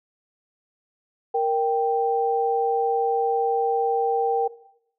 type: tone pair together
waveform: sine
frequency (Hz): 466.2 / 784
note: A#4 / G5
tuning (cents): 0 / 0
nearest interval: major sixth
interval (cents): 900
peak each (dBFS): -22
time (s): 1.34-4.48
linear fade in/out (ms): 10
effects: noise-tail reverb RT60 0.7 s tail -17 dB re dry